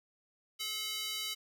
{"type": "tone with high-pass filter", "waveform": "square", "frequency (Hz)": 430, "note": "A4", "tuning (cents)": -40, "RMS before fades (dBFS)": -38, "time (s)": [0.59, 1.35], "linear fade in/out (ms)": 20, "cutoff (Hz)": 3200, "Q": 1.8, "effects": []}